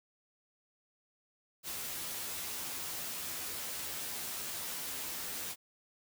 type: noise with comb filter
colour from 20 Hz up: white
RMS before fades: -40 dBFS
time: 1.63-5.56 s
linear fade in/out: 50 ms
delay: 12 ms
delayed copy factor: +0.65
effects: none